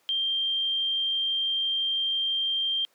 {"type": "tone", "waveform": "sine", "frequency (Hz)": 3173, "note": "G7", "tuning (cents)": 20, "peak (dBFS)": -24, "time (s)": [0.09, 2.85], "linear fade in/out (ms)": 0, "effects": ["pink hiss -65 dBFS RMS until 2.94 s", "high-pass 400 Hz 12 dB/octave"]}